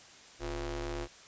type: ring-modulated tone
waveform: sawtooth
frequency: 153.7 Hz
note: D#3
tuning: 21 cents flat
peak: -28 dBFS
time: 0.39-1.08 s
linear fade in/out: 50 ms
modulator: 196 Hz
effects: white hiss -54 dBFS RMS until 1.27 s + resampled to 16000 Hz